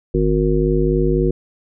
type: harmonic tone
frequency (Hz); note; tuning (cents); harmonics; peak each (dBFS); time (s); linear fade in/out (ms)
51.91; G#1; 0; 1 / 3 / 5 / 7 / 9; -19 / -20 / -23 / -18 / -22; 0.14-1.31; 5
effects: none